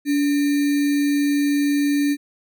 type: tone with sample-and-hold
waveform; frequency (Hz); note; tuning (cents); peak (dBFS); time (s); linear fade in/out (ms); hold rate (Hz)
sine; 287.1; D4; -39; -16; 0.05-2.17; 50; 2100
effects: none